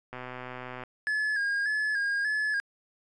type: click train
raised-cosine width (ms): 0.5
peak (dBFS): -24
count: 90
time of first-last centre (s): 0.13-0.836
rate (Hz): 126
type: tone with vibrato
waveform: triangle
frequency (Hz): 1670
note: G#6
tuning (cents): +9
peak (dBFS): -24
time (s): 1.07-2.6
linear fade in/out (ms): 0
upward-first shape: square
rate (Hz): 1.7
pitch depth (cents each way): 47
effects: resampled to 22050 Hz